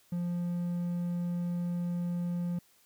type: tone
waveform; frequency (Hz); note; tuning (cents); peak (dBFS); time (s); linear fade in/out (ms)
triangle; 174.61; F3; 0; -28; 0.12-2.59; 5
effects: white hiss -65 dBFS RMS until 2.85 s